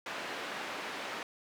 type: band-pass noise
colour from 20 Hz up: white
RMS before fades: -40 dBFS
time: 0.06-1.23 s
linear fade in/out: 2 ms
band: 260 to 2200 Hz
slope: 12 dB/octave
effects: none